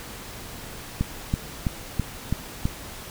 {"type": "click train", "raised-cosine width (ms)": 5, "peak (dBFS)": -10, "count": 6, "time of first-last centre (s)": [1.01, 2.655], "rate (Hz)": 3.04, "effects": ["pink hiss -39 dBFS RMS until 3.1 s"]}